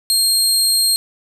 25% pulse tone, 4219 Hz, C8, 14 cents sharp, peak -8 dBFS, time 0.1-0.96 s, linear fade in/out 0 ms, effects none

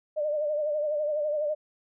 sine tone with vibrato, 600 Hz, D5, 37 cents sharp, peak -25 dBFS, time 0.16-1.55 s, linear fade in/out 20 ms, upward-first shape sine, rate 12 Hz, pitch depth 55 cents each way, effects none

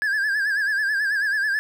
triangle tone with vibrato, 1659 Hz, G#6, 2 cents flat, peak -18 dBFS, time 0.02-1.59 s, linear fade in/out 0 ms, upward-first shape sine, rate 9.2 Hz, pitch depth 90 cents each way, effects none

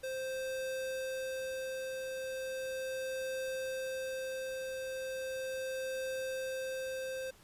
square tone with tremolo, 523.3 Hz, C5, in tune, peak -36 dBFS, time 0.03-7.31 s, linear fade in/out 10 ms, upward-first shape triangle, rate 0.37 Hz, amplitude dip 25%, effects pink hiss -61 dBFS RMS until 7.43 s + resampled to 32000 Hz

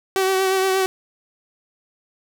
sawtooth tone with vibrato, 380.7 Hz, F#4, 49 cents sharp, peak -13 dBFS, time 0.16-0.86 s, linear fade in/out 0 ms, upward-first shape triangle, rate 8.5 Hz, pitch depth 29 cents each way, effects none

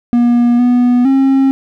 triangle tone with pitch steps, 239.6 / 245.3 / 269.2 Hz, A#3 / B3 / C4, +48 / -12 / +49 cents, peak -5 dBFS, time 0.13-1.51 s, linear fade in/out 0 ms, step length 460 ms, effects none

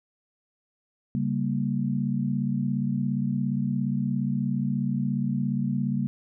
sine chord, G diminished, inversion second, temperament equal, 138.59 / 196 / 233.1 Hz, Db3 / G3 / Bb3, 0 / 0 / 0 cents, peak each -28 dBFS, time 1.15-6.07 s, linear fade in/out 0 ms, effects none

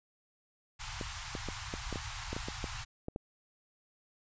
pink band-stop noise, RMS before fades -41 dBFS, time 0.79-2.85 s, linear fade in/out 20 ms, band 130 to 790 Hz, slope 48 dB/octave
clicks, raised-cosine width 2 ms, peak -24 dBFS, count 12, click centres 1.012 / 1.352 / 1.487 / 1.739 / 1.927 / 1.958 / 2.33 / 2.365 / 2.485 / 2.642 / 3.084 / 3.161 s
effects resampled to 16000 Hz

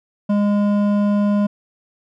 sine tone with hard clipping, 205 Hz, G#3, 22 cents flat, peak -16 dBFS, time 0.29-1.47 s, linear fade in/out 10 ms, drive 10 dB, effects none

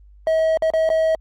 triangle tone with dropouts, 641 Hz, E5, 49 cents flat, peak -13 dBFS, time 0.27-1.15 s, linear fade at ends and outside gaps 1 ms, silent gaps 0.573-0.622 / 0.703-0.736 / 0.891-0.901 s, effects added 50 Hz sine -44 dBFS peak until 1.2 s + Opus 32 kbps

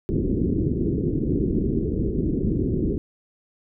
white low-pass noise, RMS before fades -23 dBFS, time 0.09-2.98 s, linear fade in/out 0 ms, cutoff 390 Hz, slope 48 dB/octave, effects none

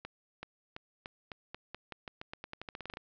accelerating click train, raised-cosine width 0.3 ms, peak -25 dBFS, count 21, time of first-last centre 0.05-2.971 s, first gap 380 ms, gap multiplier 0.88, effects low-pass 5000 Hz 12 dB/octave

